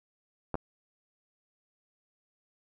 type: clicks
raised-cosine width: 1 ms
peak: -18 dBFS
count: 2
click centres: 0.543 / 0.554 s
effects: none